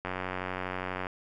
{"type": "click train", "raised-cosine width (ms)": 0.5, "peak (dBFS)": -18, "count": 95, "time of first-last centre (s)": [0.05, 1.068], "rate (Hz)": 92.3, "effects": []}